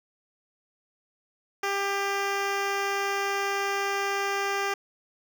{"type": "tone with notch filter", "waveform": "10% pulse", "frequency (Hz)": 397.4, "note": "G4", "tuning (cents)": 24, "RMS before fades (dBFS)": -28, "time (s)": [1.63, 4.74], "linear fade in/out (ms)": 5, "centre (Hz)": 11000, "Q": 0.72, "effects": []}